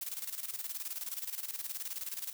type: noise with tremolo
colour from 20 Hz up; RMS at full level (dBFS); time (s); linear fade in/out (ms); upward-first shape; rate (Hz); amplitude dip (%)
blue; -38; 0.01-2.33; 5; square; 19; 70
effects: none